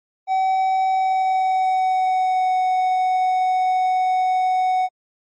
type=tone with pitch glide; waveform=triangle; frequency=760 to 742.6 Hz; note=F#5 to F#5; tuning=+46 to +6 cents; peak=-14 dBFS; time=0.27-4.89 s; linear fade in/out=50 ms; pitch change=-40 cents; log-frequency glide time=0.9-2.56 s; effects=MP3 32 kbps